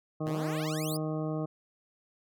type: harmonic tone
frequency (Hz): 155.56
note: D#3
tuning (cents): 0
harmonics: 1 / 2 / 3 / 4 / 5 / 7 / 8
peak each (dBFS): -33 / -35 / -39 / -39 / -46 / -47 / -49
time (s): 0.2-1.46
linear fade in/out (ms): 10
type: exponential sweep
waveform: 10% pulse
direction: up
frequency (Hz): 106.4 to 5274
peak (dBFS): -30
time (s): 0.26-0.97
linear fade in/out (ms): 5
effects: none